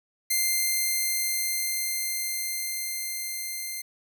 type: tone with level ramp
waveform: 5% pulse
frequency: 2093 Hz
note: C7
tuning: in tune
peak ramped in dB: -12 to -22 dBFS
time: 0.3-3.82 s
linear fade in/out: 10 ms
effects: none